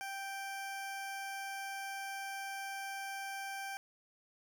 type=tone; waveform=20% pulse; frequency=784 Hz; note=G5; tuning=in tune; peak=-35 dBFS; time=0.01-3.77 s; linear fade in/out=0 ms; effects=none

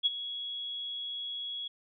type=tone with ADSR envelope; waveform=sine; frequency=3341 Hz; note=G#7; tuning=10 cents sharp; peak=-21 dBFS; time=0.03-1.68 s; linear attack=30 ms; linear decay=26 ms; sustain=-14 dB; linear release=7 ms; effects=none

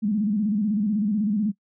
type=tone with vibrato; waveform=sine; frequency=209.1 Hz; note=G#3; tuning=12 cents sharp; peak=-20 dBFS; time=0.02-1.52 s; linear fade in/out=20 ms; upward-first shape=square; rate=16 Hz; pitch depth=91 cents each way; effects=noise-tail reverb RT60 0.1 s tail -22 dB re dry

